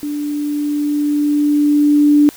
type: tone with level ramp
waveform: sine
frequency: 293.7 Hz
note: D4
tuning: in tune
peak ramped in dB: -19 to -6 dBFS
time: 0.03-2.29 s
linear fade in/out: 0 ms
effects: white hiss -39 dBFS RMS until 2.36 s